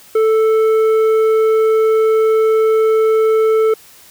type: tone with tanh clipping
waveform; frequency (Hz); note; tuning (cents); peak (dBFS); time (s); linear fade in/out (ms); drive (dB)
triangle; 440; A4; 0; -11; 0.15-3.74; 5; 12
effects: white hiss -43 dBFS RMS until 4.1 s